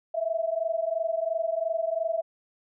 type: tone pair together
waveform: sine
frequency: 646 / 668.9 Hz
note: E5 / E5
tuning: -35 / +25 cents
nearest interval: minor second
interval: 60 cents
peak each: -28 dBFS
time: 0.14-2.22 s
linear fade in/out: 10 ms
effects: none